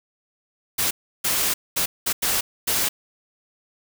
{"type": "noise bursts at uneven times", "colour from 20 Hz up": "white", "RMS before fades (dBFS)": -22, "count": 6, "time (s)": [[0.78, 0.91], [1.24, 1.54], [1.76, 1.86], [2.06, 2.13], [2.22, 2.41], [2.67, 2.89]], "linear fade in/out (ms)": 10, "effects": []}